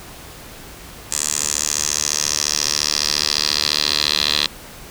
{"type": "tone with band-pass filter sweep", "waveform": "10% pulse", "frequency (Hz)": 74.4, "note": "D2", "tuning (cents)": 23, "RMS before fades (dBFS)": -20, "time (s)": [1.11, 4.47], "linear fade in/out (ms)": 10, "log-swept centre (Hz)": [7600, 3900], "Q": 4, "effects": ["pink hiss -38 dBFS RMS until 4.9 s"]}